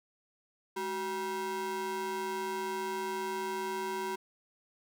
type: ring-modulated tone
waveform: square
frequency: 293.7 Hz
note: D4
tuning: in tune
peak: -31 dBFS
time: 0.76-4.16 s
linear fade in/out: 10 ms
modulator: 670 Hz
effects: none